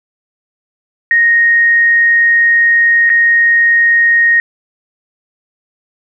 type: tone with dropouts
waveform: sine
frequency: 1864.7 Hz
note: A#6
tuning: in tune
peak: -6 dBFS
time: 1.11-4.4 s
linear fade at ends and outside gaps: 1 ms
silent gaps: 3.094-3.1 s
effects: none